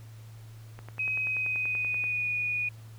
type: click train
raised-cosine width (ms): 0.5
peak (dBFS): -29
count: 14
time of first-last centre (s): 0.79-2.04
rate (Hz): 10.4
type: tone with pitch glide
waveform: sine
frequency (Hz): 2531 to 2462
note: D#7 to D#7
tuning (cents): +29 to -19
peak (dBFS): -27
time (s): 0.99-2.69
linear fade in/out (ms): 5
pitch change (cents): -48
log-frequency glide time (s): 1.2-2.28
effects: added 111 Hz sine -44 dBFS peak until 2.98 s + pink hiss -58 dBFS RMS until 2.98 s